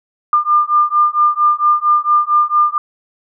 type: beating tone pair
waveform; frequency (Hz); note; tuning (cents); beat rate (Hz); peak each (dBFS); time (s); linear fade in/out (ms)
sine; 1199 / 1203.4; D6 / D6; +36 / +42; 4.4; -13; 0.33-2.78; 2
effects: none